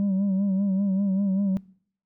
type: tone with vibrato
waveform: sine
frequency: 195.2 Hz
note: G3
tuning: 7 cents flat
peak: -18 dBFS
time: 0-1.57 s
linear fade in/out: 0 ms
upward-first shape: sine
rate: 5.1 Hz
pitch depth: 65 cents each way
effects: noise-tail reverb RT60 0.6 s tail -24 dB re dry + tanh soft clip ceiling -20 dBFS